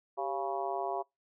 harmonic tone with a mistuned harmonic, 138.59 Hz, C#3, in tune, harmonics 3 / 4 / 5 / 6 / 7 / 8, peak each -38 / -42 / -35 / -41 / -39 / -44 dBFS, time 0.17-1.03 s, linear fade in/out 20 ms, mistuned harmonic 3, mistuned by -97 cents, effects noise-tail reverb RT60 0.2 s tail -26 dB re dry

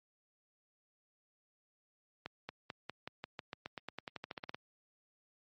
accelerating click train, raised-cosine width 0.3 ms, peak -25 dBFS, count 20, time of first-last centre 2.26-4.545 s, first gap 230 ms, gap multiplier 0.92, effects high-pass 100 Hz 12 dB/octave + MP3 32 kbps

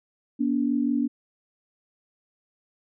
sine tone pair together, 240.8 / 286.4 Hz, B3 / D4, -44 / -43 cents, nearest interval minor third, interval 301 cents, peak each -24 dBFS, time 0.39-1.08 s, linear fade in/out 20 ms, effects none

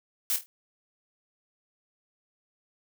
blue noise with echo, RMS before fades -27 dBFS, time 0.3-0.36 s, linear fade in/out 0 ms, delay 25 ms, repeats 4, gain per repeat -8 dB, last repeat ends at 0.46 s, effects none

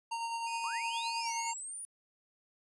square tone with tremolo, 923 Hz, A#5, 17 cents flat, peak -34 dBFS, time 0.11-1.54 s, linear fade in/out 10 ms, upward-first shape sine, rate 9.6 Hz, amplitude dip 35%
sawtooth tone with pitch glide, 2489 to 2179 Hz, D#7 to C#7, 0 to -30 cents, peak -39 dBFS, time 0.46-1.52 s, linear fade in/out 20 ms, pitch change -230 cents, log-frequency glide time 1.2-1.32 s
sine linear sweep, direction up, 987.8 to 9770 Hz, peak -40 dBFS, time 0.64-1.85 s, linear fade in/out 0 ms
effects resampled to 24000 Hz

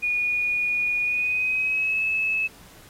sine tone with pitch glide, 2451 to 2595 Hz, D#7 to E7, -27 to -28 cents, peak -21 dBFS, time 0.02-2.48 s, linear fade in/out 20 ms, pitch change +99 cents, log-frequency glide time 1.03-2.03 s, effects pink hiss -50 dBFS RMS until 2.89 s + AAC 48 kbps

